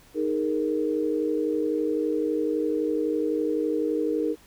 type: chord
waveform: sine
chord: D# suspended fourth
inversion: none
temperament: just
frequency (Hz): 311.1 / 414.8 / 466.7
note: D#4 / G#4 / A#4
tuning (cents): 0 / -2 / +2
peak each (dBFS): -26 / -29 / -27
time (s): 0.14-4.36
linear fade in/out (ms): 50
effects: pink hiss -55 dBFS RMS until 4.46 s